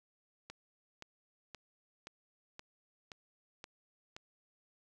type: click train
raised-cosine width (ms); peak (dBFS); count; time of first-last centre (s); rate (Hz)
0.2; -29; 8; 0.5-4.165; 1.91
effects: none